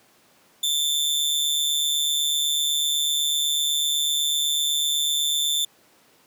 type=tone with amplitude modulation; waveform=sawtooth; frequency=3540 Hz; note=A7; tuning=10 cents sharp; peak=-15 dBFS; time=0.63-5.65 s; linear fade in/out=5 ms; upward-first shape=sine; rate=148 Hz; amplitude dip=60%; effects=pink hiss -57 dBFS RMS until 6.26 s + high-pass 200 Hz 12 dB/octave